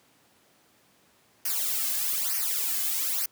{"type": "noise with flanger", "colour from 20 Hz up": "blue", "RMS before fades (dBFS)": -28, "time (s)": [1.45, 3.26], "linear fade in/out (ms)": 5, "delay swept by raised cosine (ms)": [0.26, 2.16], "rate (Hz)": 1.1, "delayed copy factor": -0.9, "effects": ["pink hiss -62 dBFS RMS until 3.31 s", "high-pass 150 Hz 12 dB/octave"]}